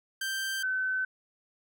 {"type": "tone pair in turn", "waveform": ["sawtooth", "sine"], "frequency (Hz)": [1568, 1521.6], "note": ["G6", "F#6"], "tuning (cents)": [0, 48], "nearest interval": "minor second", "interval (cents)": 52, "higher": "first", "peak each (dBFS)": -27, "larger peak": "neither", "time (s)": [[0.21, 0.63], [0.63, 1.05]], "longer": "neither", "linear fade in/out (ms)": 5, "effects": []}